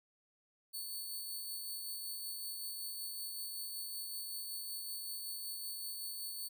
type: tone with tremolo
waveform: 5% pulse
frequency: 4452 Hz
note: C#8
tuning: 7 cents sharp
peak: -33 dBFS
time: 0.73-6.49 s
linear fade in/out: 20 ms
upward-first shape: sine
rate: 5.3 Hz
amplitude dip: 25%
effects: none